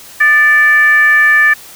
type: tone with frequency modulation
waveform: sine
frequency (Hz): 1760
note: A6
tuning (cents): 0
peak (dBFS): -5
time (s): 0.2-1.54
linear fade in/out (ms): 10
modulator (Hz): 551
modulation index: 0.48
effects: white hiss -35 dBFS RMS until 1.75 s